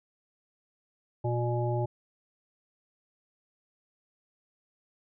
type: harmonic tone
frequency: 120 Hz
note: B2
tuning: 49 cents flat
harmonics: 1 / 3 / 5 / 7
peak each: -28 / -33 / -35 / -36 dBFS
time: 1.24-1.86 s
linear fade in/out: 10 ms
effects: none